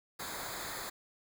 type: noise with comb filter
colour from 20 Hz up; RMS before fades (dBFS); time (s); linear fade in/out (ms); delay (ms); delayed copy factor
pink; -41; 0.19-0.9; 10; 0.35; -0.8
effects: none

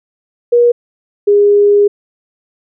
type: tone pair in turn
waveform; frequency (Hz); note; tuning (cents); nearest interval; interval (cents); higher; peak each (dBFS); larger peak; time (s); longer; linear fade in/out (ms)
sine; 478.9 / 409; A#4 / G#4; +47 / -26; minor third; 273; first; -5; neither; 0.52-0.72 / 1.27-1.88; second; 10
effects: none

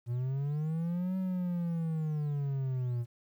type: linear two-way sweep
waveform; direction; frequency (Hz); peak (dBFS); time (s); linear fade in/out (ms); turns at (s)
triangle; up then down; 117.2 to 189.1 to 117.2; -28; 0.06-3.06; 50; 1.17
effects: 11-bit

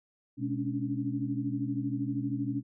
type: tone cluster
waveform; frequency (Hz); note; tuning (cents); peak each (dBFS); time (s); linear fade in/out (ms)
sine; 124 / 208.8 / 276.6 / 289.3; B2 / G#3 / C#4 / D4; +7 / +10 / -4 / -26; -35 / -39 / -33 / -35; 0.37-2.63; 50
effects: none

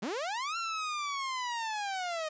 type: linear two-way sweep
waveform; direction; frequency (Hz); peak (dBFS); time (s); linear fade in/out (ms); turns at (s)
sawtooth; up then down; 174.6 to 1376 to 612; -29; 0.02-2.29; 10; 0.57
effects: resampled to 16000 Hz + 11-bit

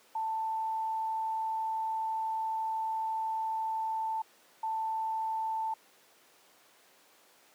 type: tone bursts at uneven times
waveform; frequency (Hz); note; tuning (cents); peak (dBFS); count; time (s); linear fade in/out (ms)
sine; 886; A5; +12; -30; 2; 0.15-4.22 / 4.63-5.74; 5
effects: pink hiss -61 dBFS RMS until 7.54 s + high-pass 400 Hz 12 dB/octave

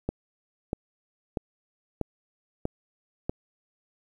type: click train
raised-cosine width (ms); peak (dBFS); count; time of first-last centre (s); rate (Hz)
2; -14; 6; 0.09-3.295; 1.56
effects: 9-bit

